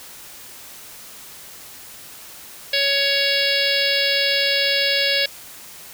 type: harmonic tone with a mistuned harmonic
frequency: 558 Hz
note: C#5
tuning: 11 cents sharp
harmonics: 1 / 3 / 4 / 5 / 6 / 7 / 8 / 9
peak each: -25 / -25 / -25 / -25 / -25 / -25 / -25 / -25 dBFS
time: 2.73-5.26 s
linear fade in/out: 5 ms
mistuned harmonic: 9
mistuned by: +18 cents
effects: white hiss -40 dBFS RMS until 5.93 s